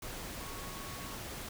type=tone in noise; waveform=sine; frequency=1108.7 Hz; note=C#6; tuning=in tune; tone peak=-50 dBFS; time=0.4-1.16 s; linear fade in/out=5 ms; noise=pink; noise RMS=-43 dBFS; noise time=0.02-1.49 s; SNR=-10 dB; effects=none